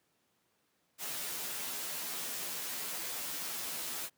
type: noise with comb filter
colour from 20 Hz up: white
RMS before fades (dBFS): -39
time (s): 0.98-4.1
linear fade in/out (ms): 50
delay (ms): 12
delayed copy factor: +1
effects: pink hiss -75 dBFS RMS until 4.17 s + high-pass 150 Hz 12 dB/octave